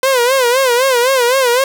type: tone with vibrato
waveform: sawtooth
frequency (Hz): 507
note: B4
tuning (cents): +45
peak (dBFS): -6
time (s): 0.03-1.64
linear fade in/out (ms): 2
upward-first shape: sine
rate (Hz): 3.9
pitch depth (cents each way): 120
effects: none